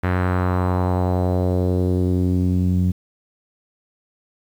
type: tone with low-pass filter sweep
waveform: sawtooth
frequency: 91 Hz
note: F#2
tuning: 28 cents flat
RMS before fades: -19 dBFS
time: 0.03-2.92 s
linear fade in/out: 10 ms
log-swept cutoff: 1800 to 180 Hz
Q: 2
effects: 8-bit